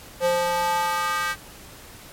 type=tone with high-pass filter sweep; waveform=square; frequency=174.61 Hz; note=F3; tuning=in tune; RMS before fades=-23 dBFS; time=0.2-1.36 s; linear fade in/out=50 ms; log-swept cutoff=530 to 1500 Hz; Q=3.1; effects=pink hiss -44 dBFS RMS until 2.12 s + MP3 64 kbps